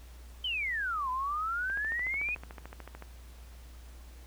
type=exponential two-way sweep; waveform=sine; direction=down then up; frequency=3136 to 999 to 2523 Hz; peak=-30 dBFS; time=0.44-2.35 s; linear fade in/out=5 ms; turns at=1.1 s
type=click train; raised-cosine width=0.5 ms; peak=-29 dBFS; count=19; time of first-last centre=1.7-3.024 s; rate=13.6 Hz
effects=added 60 Hz sine -47 dBFS peak until 4.26 s + pink hiss -58 dBFS RMS until 4.26 s